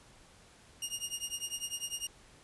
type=tone with tremolo; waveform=15% pulse; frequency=2843 Hz; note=F7; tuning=30 cents sharp; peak=-25 dBFS; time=0.82-2.07 s; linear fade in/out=2 ms; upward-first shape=triangle; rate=10 Hz; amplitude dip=95%; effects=pink hiss -59 dBFS RMS until 2.43 s + resampled to 24000 Hz